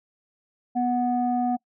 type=tone pair together; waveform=sine; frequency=245.9 / 737 Hz; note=B3 / F#5; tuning=-7 / -7 cents; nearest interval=octave + perfect fifth; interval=1900 cents; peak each=-23 dBFS; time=0.75-1.57 s; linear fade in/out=20 ms; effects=noise-tail reverb RT60 0.1 s tail -26 dB re dry + tanh soft clip ceiling -14 dBFS